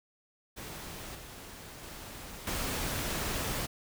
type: noise with level steps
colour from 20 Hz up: pink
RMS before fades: -43 / -47 / -45 / -34 dBFS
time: 0.56-3.67 s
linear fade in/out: 20 ms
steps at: 1.15 / 1.83 / 2.47 s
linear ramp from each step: 2 ms
effects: none